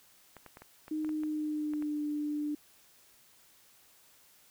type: clicks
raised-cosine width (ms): 0.5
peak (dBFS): -33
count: 10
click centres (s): 0.367 / 0.463 / 0.571 / 0.62 / 0.881 / 1.047 / 1.092 / 1.235 / 1.736 / 1.824
type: tone with pitch glide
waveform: sine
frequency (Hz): 309.1 to 297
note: D#4 to D4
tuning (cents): -11 to +20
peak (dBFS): -31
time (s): 0.91-2.55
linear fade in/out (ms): 5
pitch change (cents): -69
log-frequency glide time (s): 1.04-2.03
effects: white hiss -62 dBFS RMS until 4.5 s